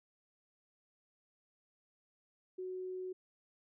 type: tone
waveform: sine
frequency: 370 Hz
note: F#4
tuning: in tune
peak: -39 dBFS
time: 2.58-3.13 s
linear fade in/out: 10 ms
effects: none